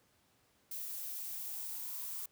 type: noise with high-pass filter sweep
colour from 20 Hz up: violet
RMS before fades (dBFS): -42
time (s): 0.71-2.26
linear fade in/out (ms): 5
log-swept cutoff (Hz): 530 to 1100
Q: 7.1
effects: pink hiss -71 dBFS RMS until 2.31 s + high-pass 80 Hz 12 dB/octave